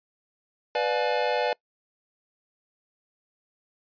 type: chord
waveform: square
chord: B diminished seventh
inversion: none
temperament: just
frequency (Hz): 493.9 / 592.7 / 711.2 / 853.4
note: B4 / D5 / F5 / Ab5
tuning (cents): 0 / +16 / +31 / +47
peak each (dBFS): -28 / -29 / -32 / -30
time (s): 0.75-1.53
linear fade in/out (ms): 2
effects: noise-tail reverb RT60 0.1 s tail -25 dB re dry + resampled to 11025 Hz